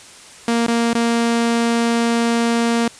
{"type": "tone with dropouts", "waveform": "sawtooth", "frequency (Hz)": 233.1, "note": "A#3", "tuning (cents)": 0, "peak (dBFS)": -11, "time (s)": [0.48, 2.88], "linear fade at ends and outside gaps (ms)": 2, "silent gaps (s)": [[0.666, 0.682], [0.933, 0.95]], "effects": ["white hiss -41 dBFS RMS until 2.99 s", "resampled to 22050 Hz"]}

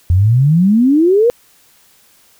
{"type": "exponential sweep", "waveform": "sine", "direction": "up", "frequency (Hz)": [84.4, 493.9], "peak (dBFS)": -7, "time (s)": [0.1, 1.3], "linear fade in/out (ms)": 0, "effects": ["white hiss -50 dBFS RMS until 2.39 s"]}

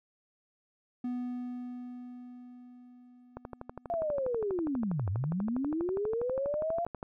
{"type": "tone with exponential decay", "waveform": "triangle", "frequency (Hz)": 246.9, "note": "B3", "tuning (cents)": 0, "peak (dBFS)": -29, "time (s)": [1.04, 4.77], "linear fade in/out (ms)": 5, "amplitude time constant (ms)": 810}
{"type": "click train", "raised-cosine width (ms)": 1, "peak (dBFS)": -25, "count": 46, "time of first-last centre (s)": [3.37, 7.029], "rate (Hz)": 12.3}
{"type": "linear two-way sweep", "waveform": "sine", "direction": "down then up", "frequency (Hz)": [698.5, 87.3, 698.5], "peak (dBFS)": -29, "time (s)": [3.9, 6.85], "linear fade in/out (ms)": 0, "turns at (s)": 5.09}
{"effects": []}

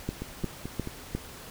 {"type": "two click trains", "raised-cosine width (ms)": 3, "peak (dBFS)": [-21, -16], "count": [4, 4], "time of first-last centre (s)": [[0.22, 0.874], [0.09, 1.15]], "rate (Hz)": [4.59, 2.83], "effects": ["pink hiss -45 dBFS RMS until 1.5 s"]}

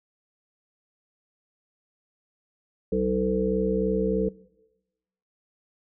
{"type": "harmonic tone", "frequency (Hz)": 63.2, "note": "B1", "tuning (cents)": 41, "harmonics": [1, 3, 5, 7, 8], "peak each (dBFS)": [-34, -27, -32, -24, -31], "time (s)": [2.92, 4.29], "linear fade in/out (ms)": 5, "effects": ["noise-tail reverb RT60 1.0 s tail -21 dB re dry"]}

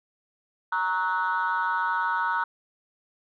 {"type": "chord", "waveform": "sine", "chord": "F# dominant seventh", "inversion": "first", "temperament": "equal with one note detuned", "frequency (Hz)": [932.3, 1108.7, 1290.6, 1480], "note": ["A#5", "C#6", "E6", "F#6"], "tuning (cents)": [0, 0, -37, 0], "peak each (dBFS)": [-26, -32, -29, -27], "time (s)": [0.72, 2.44], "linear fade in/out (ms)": 5, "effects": ["tanh soft clip ceiling -17 dBFS"]}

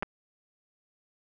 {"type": "clicks", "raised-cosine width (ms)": 0.5, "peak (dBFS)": -17, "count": 2, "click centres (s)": [0.025, 0.03], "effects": []}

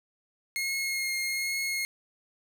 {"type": "tone with vibrato", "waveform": "sawtooth", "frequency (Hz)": 2151, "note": "C7", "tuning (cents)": 47, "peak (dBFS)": -25, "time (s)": [0.56, 1.85], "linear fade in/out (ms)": 0, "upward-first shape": "triangle", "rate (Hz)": 1.2, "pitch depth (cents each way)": 16, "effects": []}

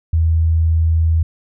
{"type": "tone", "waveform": "sine", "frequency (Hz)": 81.3, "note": "E2", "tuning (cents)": -23, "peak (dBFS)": -11, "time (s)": [0.13, 1.23], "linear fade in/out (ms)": 5, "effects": []}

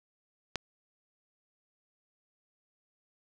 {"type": "click", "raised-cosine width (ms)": 0.2, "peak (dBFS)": -14, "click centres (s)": 0.557, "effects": []}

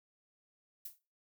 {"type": "noise with exponential decay", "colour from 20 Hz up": "violet", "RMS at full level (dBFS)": -40, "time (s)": [0.85, 0.99], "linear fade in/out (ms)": 5, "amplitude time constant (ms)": 30, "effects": ["noise-tail reverb RT60 0.3 s tail -18 dB re dry"]}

